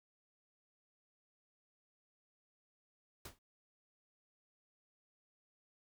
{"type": "noise with exponential decay", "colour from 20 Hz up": "pink", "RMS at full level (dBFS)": -43, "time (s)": [3.25, 3.39], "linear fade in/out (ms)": 5, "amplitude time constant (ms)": 30, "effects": []}